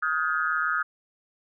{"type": "tone cluster", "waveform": "sine", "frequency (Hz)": [1257, 1425, 1571, 1689], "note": ["D#6", "F6", "G6", "G#6"], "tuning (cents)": [17, 34, 3, 29], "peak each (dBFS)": [-27, -27, -31, -34], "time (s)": [0.02, 0.83], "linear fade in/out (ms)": 10, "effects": []}